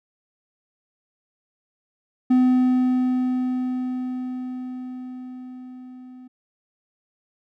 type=tone with level ramp; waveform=triangle; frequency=253.5 Hz; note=B3; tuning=45 cents sharp; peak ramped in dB=-11 to -38 dBFS; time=2.3-6.28 s; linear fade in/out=10 ms; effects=none